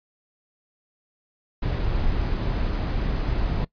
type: noise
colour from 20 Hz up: brown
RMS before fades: -24 dBFS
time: 1.62-3.65 s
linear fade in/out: 10 ms
effects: noise-tail reverb RT60 0.1 s tail -21 dB re dry + resampled to 11025 Hz